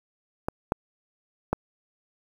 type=clicks; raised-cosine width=1 ms; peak=-12 / -8 / -9 dBFS; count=3; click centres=0.485 / 0.721 / 1.53 s; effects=7-bit